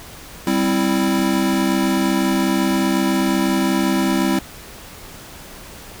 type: chord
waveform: square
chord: C major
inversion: second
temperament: equal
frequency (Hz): 196 / 261.6 / 329.6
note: G3 / C4 / E4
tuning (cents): 0 / 0 / 0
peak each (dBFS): -21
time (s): 0.47-4.39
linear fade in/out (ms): 2
effects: pink hiss -38 dBFS RMS until 6 s